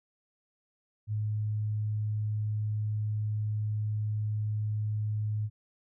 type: tone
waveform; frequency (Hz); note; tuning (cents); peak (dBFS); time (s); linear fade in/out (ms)
sine; 106.5; G#2; +44; -28; 1.07-5.5; 50
effects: none